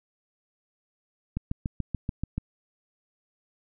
click train, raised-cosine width 5 ms, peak -16 dBFS, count 8, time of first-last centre 1.37-2.38 s, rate 6.93 Hz, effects none

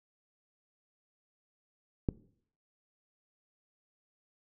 click, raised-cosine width 3 ms, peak -15 dBFS, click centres 2.088 s, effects noise-tail reverb RT60 0.6 s tail -20 dB re dry

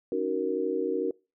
sine chord, D# minor seventh, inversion third, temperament just, 280 / 311.1 / 373.4 / 466.7 Hz, C#4 / D#4 / F#4 / A#4, +18 / 0 / +16 / +2 cents, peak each -34 / -34 / -30 / -29 dBFS, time 0.12-1.11 s, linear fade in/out 2 ms, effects noise-tail reverb RT60 0.3 s tail -25 dB re dry

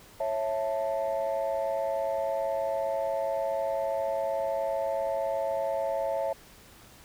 sine chord, A major, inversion first, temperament just, 550 / 660 / 880 Hz, C#5 / E5 / A5, -14 / +2 / 0 cents, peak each -29 / -29 / -34 dBFS, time 0.2-6.33 s, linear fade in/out 5 ms, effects tanh soft clip ceiling -21 dBFS + pink hiss -53 dBFS RMS until 7.04 s

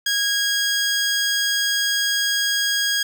15% pulse tone, 1640 Hz, G#6, 22 cents flat, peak -12 dBFS, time 0.06-3.03 s, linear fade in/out 5 ms, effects none

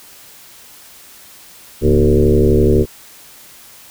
sine tone with frequency modulation, 233.1 Hz, A#3, in tune, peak -8 dBFS, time 1.81-2.86 s, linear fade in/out 50 ms, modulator 72 Hz, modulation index 3.2, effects white hiss -41 dBFS RMS until 3.9 s

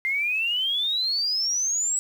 sine exponential sweep, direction up, 2080 to 7880 Hz, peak -22 dBFS, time 0.05-1.99 s, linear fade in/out 0 ms, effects 8-bit

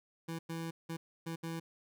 25% pulse tone bursts at uneven times, 164.81 Hz, E3, in tune, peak -34 dBFS, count 5, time 0.28-0.39 / 0.49-0.71 / 0.89-0.97 / 1.26-1.36 / 1.43-1.6 s, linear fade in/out 10 ms, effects none

